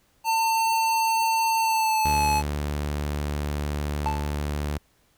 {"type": "tone with pitch glide", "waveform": "square", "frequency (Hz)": [899, 857.4], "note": ["A5", "A5"], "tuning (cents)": [37, -45], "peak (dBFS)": -21, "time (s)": [0.24, 2.43], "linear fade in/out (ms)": 50, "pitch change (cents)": -82, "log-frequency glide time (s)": [1.59, 2.26]}
{"type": "tone", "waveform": "sawtooth", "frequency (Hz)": 73.42, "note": "D2", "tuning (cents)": 0, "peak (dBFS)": -22, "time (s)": [2.05, 4.78], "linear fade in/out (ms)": 5}
{"type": "tone with exponential decay", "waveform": "triangle", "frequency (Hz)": 879, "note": "A5", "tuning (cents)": -2, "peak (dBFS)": -19, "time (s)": [4.06, 4.42], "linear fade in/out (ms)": 0, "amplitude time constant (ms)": 78}
{"effects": ["pink hiss -64 dBFS RMS until 5.17 s"]}